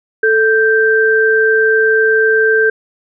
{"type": "tone pair together", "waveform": "sine", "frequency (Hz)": [440, 1568], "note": ["A4", "G6"], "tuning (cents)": [0, 0], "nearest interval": "octave + minor seventh", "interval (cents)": 2200, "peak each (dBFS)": [-11, -11], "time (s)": [0.23, 2.7], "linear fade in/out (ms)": 5, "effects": []}